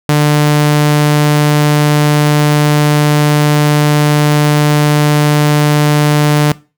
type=tone; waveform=sawtooth; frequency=148.7 Hz; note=D3; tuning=22 cents sharp; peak=-3 dBFS; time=0.09-6.52 s; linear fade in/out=0 ms; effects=noise-tail reverb RT60 0.3 s tail -20 dB re dry